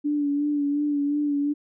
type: tone with vibrato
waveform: sine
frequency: 290 Hz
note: D4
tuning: 22 cents flat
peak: -21 dBFS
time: 0.04-1.54 s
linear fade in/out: 20 ms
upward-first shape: sine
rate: 2.8 Hz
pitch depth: 32 cents each way
effects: none